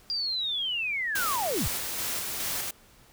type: linear sweep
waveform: sine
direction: down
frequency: 4824 to 31.67 Hz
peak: -27 dBFS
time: 0.1-1.68 s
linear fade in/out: 0 ms
type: noise with tremolo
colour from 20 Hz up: white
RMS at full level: -31 dBFS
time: 1.15-2.71 s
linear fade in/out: 5 ms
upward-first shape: square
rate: 2.4 Hz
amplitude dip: 25%
effects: pink hiss -57 dBFS RMS until 3.12 s